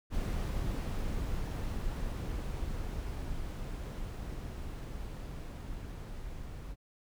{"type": "noise with level ramp", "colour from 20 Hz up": "brown", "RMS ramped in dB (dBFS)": [-33, -43], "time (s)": [0.1, 6.76], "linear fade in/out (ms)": 50, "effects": []}